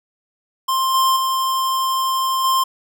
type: tone with level steps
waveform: square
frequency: 1052 Hz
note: C6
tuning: 9 cents sharp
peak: -17 / -14 / -18 / -15 dBFS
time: 0.68-2.64 s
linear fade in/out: 10 ms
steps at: 0.94 / 1.16 / 2.44 s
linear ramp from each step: 5 ms
effects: none